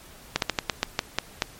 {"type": "slowing click train", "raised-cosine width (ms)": 0.2, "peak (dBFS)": -4, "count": 9, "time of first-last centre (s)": [0.36, 1.421], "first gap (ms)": 62, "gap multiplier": 1.21, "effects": ["pink hiss -48 dBFS RMS until 1.59 s", "MP3 64 kbps"]}